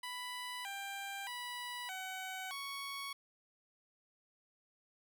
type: tone with pitch steps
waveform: 15% pulse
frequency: 990 / 792 / 980 / 753 / 1112 Hz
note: B5 / G5 / B5 / F#5 / C#6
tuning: +4 / +18 / -14 / +30 / +5 cents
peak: -35 dBFS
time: 0.03-3.13 s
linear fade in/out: 5 ms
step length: 620 ms
effects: none